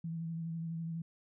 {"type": "tone with vibrato", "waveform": "sine", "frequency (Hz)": 164.81, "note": "E3", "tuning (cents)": 0, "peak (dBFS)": -36, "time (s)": [0.04, 1.02], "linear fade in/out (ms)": 5, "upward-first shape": "sine", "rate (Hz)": 12, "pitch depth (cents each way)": 26, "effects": []}